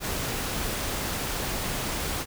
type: noise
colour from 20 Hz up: pink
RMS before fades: -30 dBFS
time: 0-2.26 s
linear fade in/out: 50 ms
effects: none